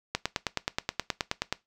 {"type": "click train", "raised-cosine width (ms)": 0.2, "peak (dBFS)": -9, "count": 14, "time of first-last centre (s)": [0.15, 1.526], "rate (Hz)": 9.45, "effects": ["noise-tail reverb RT60 0.2 s tail -20 dB re dry"]}